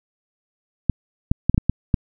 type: clicks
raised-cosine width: 5 ms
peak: -3 dBFS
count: 7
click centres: 0.897 / 1.315 / 1.496 / 1.545 / 1.579 / 1.696 / 1.942 s
effects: none